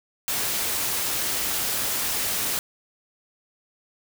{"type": "noise", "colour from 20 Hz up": "white", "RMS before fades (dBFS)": -26, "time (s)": [0.28, 2.59], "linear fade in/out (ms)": 0, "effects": []}